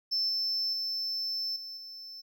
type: tone with level steps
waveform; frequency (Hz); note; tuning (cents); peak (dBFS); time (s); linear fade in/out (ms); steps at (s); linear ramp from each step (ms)
triangle; 5300; E8; +9; -24 / -26 / -29 / -38 / -41; 0.11-2.22; 20; 0.29 / 0.73 / 1.56 / 1.77; 2
effects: tanh soft clip ceiling -23 dBFS